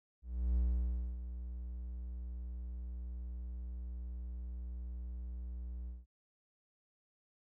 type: tone with ADSR envelope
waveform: triangle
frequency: 60.6 Hz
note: B1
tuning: 32 cents flat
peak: -26 dBFS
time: 0.22-6.06 s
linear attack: 340 ms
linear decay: 610 ms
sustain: -12 dB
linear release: 180 ms
effects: none